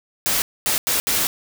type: noise bursts at uneven times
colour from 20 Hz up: white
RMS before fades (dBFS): -20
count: 4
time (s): 0.26-0.42 / 0.66-0.78 / 0.87-1 / 1.07-1.27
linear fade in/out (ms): 0
effects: none